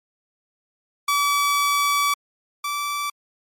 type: tone pair in turn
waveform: sawtooth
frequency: 1147 / 1160.3 Hz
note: D6 / D6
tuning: -41 / -21 cents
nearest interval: unison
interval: 20 cents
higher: second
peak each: -14 / -20 dBFS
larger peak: first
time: 1.08-2.14 / 2.64-3.1 s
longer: first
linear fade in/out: 5 ms
effects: MP3 64 kbps